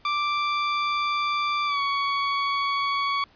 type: tone with pitch glide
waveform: sawtooth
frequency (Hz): 1174.7 to 1121.7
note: D6 to C#6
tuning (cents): 0 to +20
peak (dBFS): -19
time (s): 0.05-3.24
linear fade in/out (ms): 2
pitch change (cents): -80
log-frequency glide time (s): 1.66-1.8
effects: pink hiss -57 dBFS RMS until 3.35 s + resampled to 11025 Hz